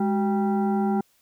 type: tone with frequency modulation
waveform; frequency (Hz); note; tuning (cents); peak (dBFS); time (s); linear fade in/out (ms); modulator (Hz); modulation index
sine; 206.4; G#3; -10; -20; 0-1.01; 5; 585; 0.9
effects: white hiss -64 dBFS RMS until 1.21 s